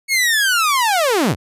sawtooth linear sweep, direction down, 2217 to 61.74 Hz, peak -10 dBFS, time 0.08-1.36 s, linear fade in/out 50 ms, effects resampled to 32000 Hz

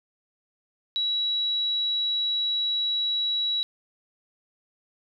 sine tone, 3900 Hz, B7, 23 cents flat, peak -23 dBFS, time 0.96-3.63 s, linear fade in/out 0 ms, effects none

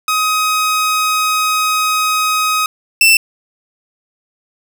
sawtooth tone pair in turn, 1260 / 2670 Hz, D#6 / E7, +21 / +22 cents, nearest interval octave + minor second, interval 1301 cents, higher second, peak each -9 / -3 dBFS, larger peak second, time 0.08-2.66 / 3.01-3.17 s, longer first, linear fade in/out 2 ms, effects none

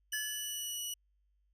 15% pulse tone with pitch glide, 2960 to 2936 Hz, F#7 to F#7, 0 to -14 cents, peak -30 dBFS, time 0.12-0.94 s, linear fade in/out 5 ms, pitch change -14 cents, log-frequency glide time 0.36-0.7 s
square tone with exponential decay, 1718 Hz, A6, 42 cents flat, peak -35 dBFS, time 0.13-0.78 s, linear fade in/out 5 ms, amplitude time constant 140 ms
effects added 50 Hz sine -70 dBFS peak until 1.53 s

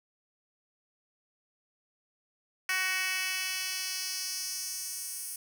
10% pulse tone with high-pass filter sweep, 373.6 Hz, F#4, 17 cents sharp, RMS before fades -34 dBFS, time 2.69-5.36 s, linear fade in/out 2 ms, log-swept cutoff 1900 to 9400 Hz, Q 1.5, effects none

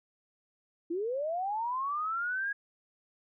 sine linear sweep, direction up, 320.3 to 1661.2 Hz, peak -30 dBFS, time 0.9-2.53 s, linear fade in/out 10 ms, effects none

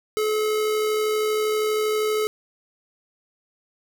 square tone with amplitude modulation, 429.3 Hz, A4, 43 cents flat, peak -20 dBFS, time 0.17-2.27 s, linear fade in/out 0 ms, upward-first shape sine, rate 72.6 Hz, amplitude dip 25%, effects none

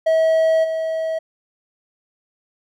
triangle tone with level steps, 644 Hz, E5, 41 cents flat, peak -11 / -18 dBFS, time 0.06-1.19 s, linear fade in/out 10 ms, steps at 0.63 s, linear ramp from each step 20 ms, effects none

